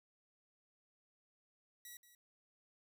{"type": "tone with echo", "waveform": "5% pulse", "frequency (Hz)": 1934, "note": "B6", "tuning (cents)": -37, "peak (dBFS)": -40, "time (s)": [1.85, 1.97], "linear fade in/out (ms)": 2, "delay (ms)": 180, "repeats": 1, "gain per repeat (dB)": -13, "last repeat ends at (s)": 2.15, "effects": []}